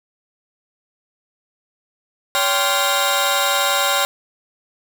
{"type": "tone cluster", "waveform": "sawtooth", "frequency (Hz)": [566, 785, 1041, 1395, 3754], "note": ["C#5", "G5", "C6", "F6", "A#7"], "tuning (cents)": [36, 2, -9, -2, 11], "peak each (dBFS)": -19, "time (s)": [2.35, 4.05], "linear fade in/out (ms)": 0, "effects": []}